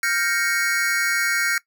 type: chord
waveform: square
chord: G half-diminished seventh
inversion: third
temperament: equal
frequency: 1396.9 / 1568 / 1864.7 / 2217 Hz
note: F6 / G6 / Bb6 / Db7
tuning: 0 / 0 / 0 / 0 cents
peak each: -26 dBFS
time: 0.03-1.58 s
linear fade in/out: 2 ms
effects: noise-tail reverb RT60 0.1 s tail -20 dB re dry